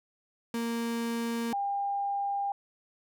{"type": "tone pair in turn", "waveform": ["35% pulse", "sine"], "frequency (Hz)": [232.3, 801], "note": ["A#3", "G5"], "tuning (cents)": [-6, 37], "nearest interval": "octave + major sixth", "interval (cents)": 2143, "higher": "second", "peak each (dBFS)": -28, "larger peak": "neither", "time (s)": [[0.54, 1.53], [1.53, 2.52]], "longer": "neither", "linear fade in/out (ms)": 2, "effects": []}